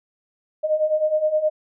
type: beating tone pair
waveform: sine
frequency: 610 / 619.6 Hz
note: D#5 / D#5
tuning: -34 / -7 cents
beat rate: 9.6 Hz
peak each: -23 / -19 dBFS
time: 0.63-1.5 s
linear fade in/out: 20 ms
effects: none